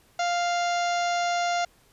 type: harmonic tone with a mistuned harmonic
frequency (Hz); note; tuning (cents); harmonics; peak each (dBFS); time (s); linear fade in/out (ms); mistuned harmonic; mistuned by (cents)
698.5; F5; 0; 1 / 2 / 3 / 4 / 5 / 6 / 7 / 8 / 9 / 10; -24 / -32 / -35 / -39 / -40 / -40 / -44 / -41 / -45 / -43; 0.19-1.65; 5; 10; -49
effects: pink hiss -60 dBFS RMS until 1.92 s + resampled to 32000 Hz